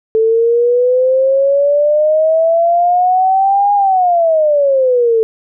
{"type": "exponential two-way sweep", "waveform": "sine", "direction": "up then down", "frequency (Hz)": [440, 820, 440], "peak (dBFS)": -8, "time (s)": [0.15, 5.23], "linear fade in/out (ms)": 0, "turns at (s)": 3.74, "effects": []}